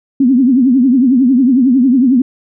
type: tone with vibrato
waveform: sine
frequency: 256 Hz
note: C4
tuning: 38 cents flat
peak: -6 dBFS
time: 0.2-2.22 s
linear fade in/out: 5 ms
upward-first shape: triangle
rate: 11 Hz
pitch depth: 180 cents each way
effects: none